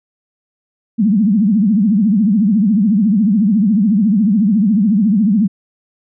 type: tone with vibrato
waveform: sine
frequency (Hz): 207.7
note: G#3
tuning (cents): 0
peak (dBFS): -9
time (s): 0.98-5.48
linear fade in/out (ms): 20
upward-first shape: triangle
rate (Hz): 14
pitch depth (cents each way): 240
effects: none